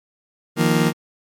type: chord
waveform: 30% pulse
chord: Eb suspended second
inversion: none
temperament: just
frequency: 155.56 / 175.01 / 233.3 Hz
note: Eb3 / F3 / Bb3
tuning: 0 / +4 / +2 cents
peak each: -17 dBFS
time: 0.56-0.93 s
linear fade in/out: 50 ms
effects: MP3 64 kbps